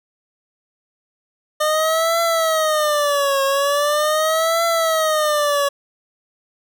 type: tone with vibrato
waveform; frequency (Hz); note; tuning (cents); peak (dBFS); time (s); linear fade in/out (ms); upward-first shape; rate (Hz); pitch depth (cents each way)
25% pulse; 606; D#5; -46; -12; 1.6-5.69; 10; triangle; 0.41; 190
effects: none